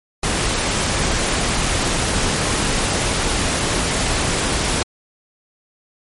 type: noise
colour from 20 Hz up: pink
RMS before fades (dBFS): -19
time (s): 0.23-4.83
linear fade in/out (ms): 5
effects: MP3 48 kbps